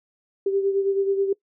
sine beating tone pair, 392 / 401.3 Hz, G4 / G4, 0 / +41 cents, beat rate 9.3 Hz, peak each -20 / -28 dBFS, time 0.46-1.33 s, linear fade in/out 5 ms, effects noise-tail reverb RT60 0.1 s tail -22 dB re dry

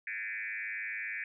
sine tone with frequency modulation, 2035 Hz, C7, 49 cents flat, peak -35 dBFS, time 0.07-1.24 s, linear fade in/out 2 ms, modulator 107 Hz, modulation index 3.6, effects none

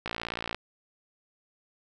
click train, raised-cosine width 0.3 ms, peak -16 dBFS, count 29, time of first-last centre 0.06-0.546 s, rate 57.6 Hz, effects none

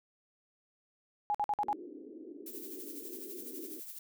sine tone bursts, 831 Hz, G#5, 1 cent sharp, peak -28 dBFS, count 5, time 1.3-1.729 s, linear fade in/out 0 ms, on 45 ms, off 51 ms
white band-pass noise, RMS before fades -48 dBFS, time 1.64-3.8 s, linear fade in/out 2 ms, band 270 to 400 Hz, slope 48 dB/octave
violet noise with tremolo, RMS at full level -44 dBFS, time 2.46-3.99 s, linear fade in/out 5 ms, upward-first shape sine, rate 12 Hz, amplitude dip 50%
effects none

